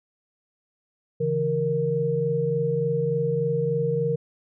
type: tone cluster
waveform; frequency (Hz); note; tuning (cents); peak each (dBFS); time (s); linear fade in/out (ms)
sine; 139.5 / 162.9 / 467; C#3 / E3 / A#4; +11 / -20 / +3; -28 / -28 / -23; 1.2-4.16; 10
effects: none